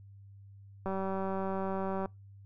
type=click train; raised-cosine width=1 ms; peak=-22 dBFS; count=231; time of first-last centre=0.86-2.058 s; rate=192 Hz; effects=noise-tail reverb RT60 0.2 s tail -24 dB re dry + added 99 Hz sine -50 dBFS peak until 2.45 s